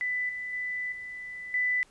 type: tone with level steps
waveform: sine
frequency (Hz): 1993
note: B6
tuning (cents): +15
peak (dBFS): -27 / -33 / -30 / -37 / -24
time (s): 0.01-1.83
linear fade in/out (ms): 0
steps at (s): 0.29 / 0.53 / 0.92 / 1.54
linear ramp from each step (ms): 2
effects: pink hiss -61 dBFS RMS until 1.9 s + resampled to 24000 Hz